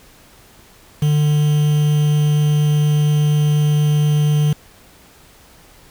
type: tone with quantisation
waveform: triangle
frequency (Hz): 149.3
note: D3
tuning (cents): +29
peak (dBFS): -10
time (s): 1.02-4.53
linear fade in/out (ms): 5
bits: 5
effects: pink hiss -47 dBFS RMS until 5.9 s